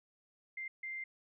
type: tone bursts at uneven times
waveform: sine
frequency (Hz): 2093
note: C7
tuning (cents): 0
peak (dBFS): -39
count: 2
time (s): 0.57-0.68 / 0.83-1.04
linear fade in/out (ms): 5
effects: none